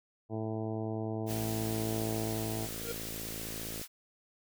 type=harmonic tone; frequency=110 Hz; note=A2; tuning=in tune; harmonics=1 / 2 / 3 / 4 / 5 / 6 / 7 / 8 / 9; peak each=-37 / -40 / -39 / -41 / -50 / -43 / -47 / -53 / -56 dBFS; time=0.29-2.69 s; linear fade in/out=50 ms
type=high-pass noise; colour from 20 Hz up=white; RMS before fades=-42 dBFS; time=1.26-3.88 s; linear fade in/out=50 ms; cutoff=1200 Hz; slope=12 dB/octave
type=click train; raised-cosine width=2 ms; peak=-30 dBFS; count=139; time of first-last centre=1.31-3.815 s; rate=55.1 Hz
type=tone with exponential growth; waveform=square; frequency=466.2 Hz; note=A#4; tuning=in tune; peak=-34 dBFS; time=2.73-2.92 s; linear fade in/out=5 ms; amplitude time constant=40 ms
effects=none